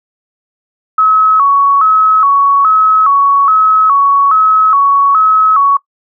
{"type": "tone with vibrato", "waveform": "sine", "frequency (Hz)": 1198, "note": "D6", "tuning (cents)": 34, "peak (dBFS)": -5, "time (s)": [0.98, 5.77], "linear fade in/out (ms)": 5, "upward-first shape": "square", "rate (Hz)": 1.2, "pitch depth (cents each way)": 120, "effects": ["noise-tail reverb RT60 0.1 s tail -21 dB re dry"]}